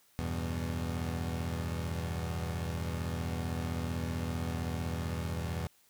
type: chord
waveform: 25% pulse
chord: E minor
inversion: none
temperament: equal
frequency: 82.41 / 98 / 123.47 Hz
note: E2 / G2 / B2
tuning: 0 / 0 / 0 cents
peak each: -31 / -37 / -37 dBFS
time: 0.19-5.67 s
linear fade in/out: 0 ms
effects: white hiss -66 dBFS RMS until 5.89 s